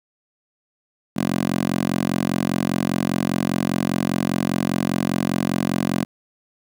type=tone with high-pass filter; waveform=10% pulse; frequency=45 Hz; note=F#1; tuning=47 cents flat; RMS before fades=-22 dBFS; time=1.16-6.05 s; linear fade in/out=10 ms; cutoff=210 Hz; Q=1.8; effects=none